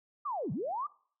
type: linear two-way sweep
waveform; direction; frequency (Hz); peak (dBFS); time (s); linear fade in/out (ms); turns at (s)
sine; down then up; 1232 to 120 to 1232; -32; 0.25-0.87; 10; 0.52
effects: noise-tail reverb RT60 0.5 s tail -22 dB re dry